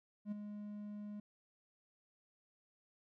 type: tone with ADSR envelope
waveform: triangle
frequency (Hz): 207.7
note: G#3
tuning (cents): 0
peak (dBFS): -34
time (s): 0.25-1.2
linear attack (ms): 68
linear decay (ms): 12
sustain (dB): -8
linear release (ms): 4
effects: none